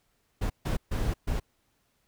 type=noise bursts at uneven times; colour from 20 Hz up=brown; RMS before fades=-28 dBFS; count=4; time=0.41-0.5 / 0.65-0.77 / 0.91-1.14 / 1.27-1.4 s; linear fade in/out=10 ms; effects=pink hiss -72 dBFS RMS until 2.07 s